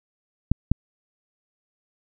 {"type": "clicks", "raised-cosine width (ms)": 5, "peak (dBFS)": -5, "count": 2, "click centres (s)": [0.516, 0.716], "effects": []}